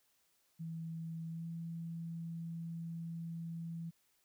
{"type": "tone with pitch glide", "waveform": "sine", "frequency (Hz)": [163.7, 166.37], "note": ["E3", "E3"], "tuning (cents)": [-12, 16], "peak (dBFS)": -40, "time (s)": [0.59, 3.91], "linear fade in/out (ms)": 20, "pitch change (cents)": 28, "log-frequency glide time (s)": [1.3, 1.45], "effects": ["white hiss -75 dBFS RMS until 4.24 s"]}